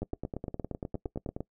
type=two click trains; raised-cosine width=2 ms; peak=-21 / -22 dBFS; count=13 / 14; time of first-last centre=0.02-1.406 / 0.03-1.365 s; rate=8.66 / 9.74 Hz; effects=noise-tail reverb RT60 0.1 s tail -22 dB re dry